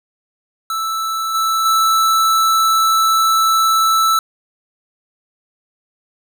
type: tone with level steps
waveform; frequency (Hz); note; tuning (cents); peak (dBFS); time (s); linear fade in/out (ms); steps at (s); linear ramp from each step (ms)
square; 1318.5; E6; 0; -19 / -15 / -12; 0.7-4.19; 2; 1.34 / 1.65; 10
effects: none